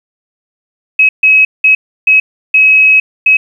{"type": "tone bursts at uneven times", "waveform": "sine", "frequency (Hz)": 2557, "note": "D#7", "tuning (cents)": 47, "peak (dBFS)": -3, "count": 6, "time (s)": [[0.99, 1.09], [1.23, 1.45], [1.64, 1.75], [2.07, 2.2], [2.54, 3], [3.26, 3.37]], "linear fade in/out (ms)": 5, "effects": ["7-bit"]}